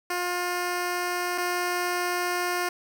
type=tone pair in turn; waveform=10% pulse; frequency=355.3 / 355.3 Hz; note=F4 / F4; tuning=+30 / +30 cents; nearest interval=unison; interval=0 cents; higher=neither; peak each=-18 / -17 dBFS; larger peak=second; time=0.1-1.38 / 1.38-2.69 s; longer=second; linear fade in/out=5 ms; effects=9-bit